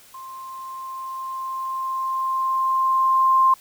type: tone with level ramp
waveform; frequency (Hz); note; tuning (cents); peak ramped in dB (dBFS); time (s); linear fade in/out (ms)
sine; 1053; C6; +11; -35 to -12; 0.14-3.54; 5
effects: white hiss -50 dBFS RMS until 3.6 s